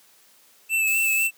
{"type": "tone with vibrato", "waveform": "square", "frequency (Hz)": 2637, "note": "E7", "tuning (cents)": 0, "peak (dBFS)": -20, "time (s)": [0.69, 1.31], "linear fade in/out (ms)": 50, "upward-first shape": "sine", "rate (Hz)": 4, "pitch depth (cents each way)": 28}
{"type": "noise", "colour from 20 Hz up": "violet", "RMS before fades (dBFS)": -32, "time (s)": [0.87, 1.27], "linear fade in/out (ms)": 0}
{"effects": ["white hiss -56 dBFS RMS until 1.37 s", "high-pass 200 Hz 12 dB/octave"]}